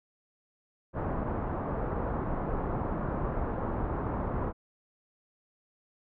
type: low-pass noise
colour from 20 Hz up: pink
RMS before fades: -32 dBFS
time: 0.93-4.53 s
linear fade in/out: 50 ms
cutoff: 1200 Hz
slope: 24 dB/octave
effects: none